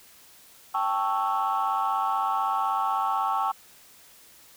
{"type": "chord", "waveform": "sine", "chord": "A dominant seventh", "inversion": "third", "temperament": "equal", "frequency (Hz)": [784, 880, 1108.7, 1318.5], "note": ["G5", "A5", "C#6", "E6"], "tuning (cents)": [0, 0, 0, 0], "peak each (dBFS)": [-27, -28, -27, -29], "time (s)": [0.74, 3.52], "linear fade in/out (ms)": 10, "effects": ["tanh soft clip ceiling -17 dBFS", "white hiss -53 dBFS RMS until 4.56 s"]}